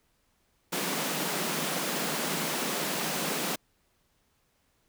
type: high-pass noise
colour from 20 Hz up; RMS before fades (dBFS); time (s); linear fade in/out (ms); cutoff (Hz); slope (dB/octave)
pink; -31; 0.72-3.56; 10; 150; 96
effects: pink hiss -71 dBFS RMS until 4.88 s